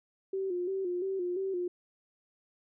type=tone with vibrato; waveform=sine; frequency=370 Hz; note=F#4; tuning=in tune; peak=-30 dBFS; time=0.33-1.68 s; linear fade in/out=5 ms; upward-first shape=square; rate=2.9 Hz; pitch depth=69 cents each way; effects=none